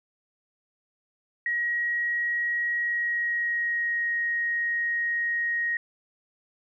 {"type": "tone with pitch glide", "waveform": "sine", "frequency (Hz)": [1900, 1878.2], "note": ["A#6", "A#6"], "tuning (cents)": [33, 13], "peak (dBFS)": -24, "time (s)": [1.46, 5.77], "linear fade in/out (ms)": 2, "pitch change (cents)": -20, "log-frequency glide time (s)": [2.78, 4.15], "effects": []}